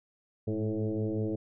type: tone with frequency modulation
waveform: sine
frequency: 110.7 Hz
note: A2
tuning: 11 cents sharp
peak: -28 dBFS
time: 0.47-1.36 s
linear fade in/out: 10 ms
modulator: 108 Hz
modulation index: 3.6
effects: none